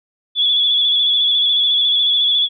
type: tone with vibrato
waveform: sine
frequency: 3411 Hz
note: G#7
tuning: 46 cents sharp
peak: -12 dBFS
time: 0.35-2.49 s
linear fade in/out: 50 ms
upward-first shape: square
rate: 14 Hz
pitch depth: 27 cents each way
effects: none